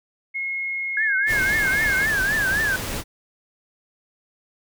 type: tone with pitch glide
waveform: sine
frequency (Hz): 2163 to 2148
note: C#7 to C7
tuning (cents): -43 to +45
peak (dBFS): -24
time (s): 0.34-2.07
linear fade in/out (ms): 20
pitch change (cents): -12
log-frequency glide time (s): 0.5-1.7
type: tone with vibrato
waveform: sine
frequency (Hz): 1648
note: G#6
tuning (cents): -14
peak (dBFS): -19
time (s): 0.97-2.76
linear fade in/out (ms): 2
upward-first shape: triangle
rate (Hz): 3.8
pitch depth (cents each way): 160
type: noise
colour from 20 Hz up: pink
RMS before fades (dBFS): -29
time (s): 1.26-3.04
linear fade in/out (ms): 50
effects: none